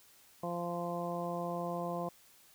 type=harmonic tone; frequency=173.2 Hz; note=F3; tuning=14 cents flat; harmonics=1 / 2 / 3 / 4 / 5 / 6; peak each=-40 / -43 / -40 / -40 / -47 / -43 dBFS; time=0.43-2.09 s; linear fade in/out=5 ms; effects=white hiss -62 dBFS RMS until 2.54 s